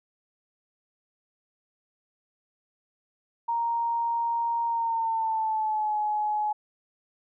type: tone with pitch glide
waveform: sine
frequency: 932.3 to 845.1 Hz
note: A#5 to G#5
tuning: 0 to +30 cents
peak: -24 dBFS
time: 3.48-6.53 s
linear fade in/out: 10 ms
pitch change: -170 cents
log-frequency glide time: 4.66-5.97 s
effects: none